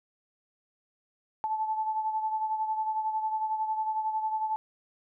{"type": "beating tone pair", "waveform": "sine", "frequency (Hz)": [870, 881], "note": ["A5", "A5"], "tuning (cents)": [-20, 2], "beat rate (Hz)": 11, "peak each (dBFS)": [-28, -36], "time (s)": [1.44, 4.56], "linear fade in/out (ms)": 0, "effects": []}